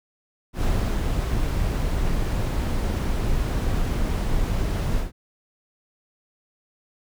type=noise with ADSR envelope; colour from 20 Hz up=brown; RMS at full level=-21 dBFS; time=0.53-5.12 s; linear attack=100 ms; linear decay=350 ms; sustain=-2 dB; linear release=140 ms; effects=none